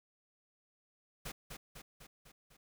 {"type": "noise with echo", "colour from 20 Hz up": "pink", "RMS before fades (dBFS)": -43, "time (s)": [1.25, 1.32], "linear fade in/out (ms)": 10, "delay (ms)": 250, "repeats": 5, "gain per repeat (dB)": -4, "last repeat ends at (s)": 2.57, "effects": []}